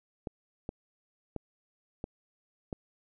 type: clicks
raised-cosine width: 2 ms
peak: -22 dBFS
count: 5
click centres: 0.272 / 0.691 / 1.363 / 2.041 / 2.728 s
effects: none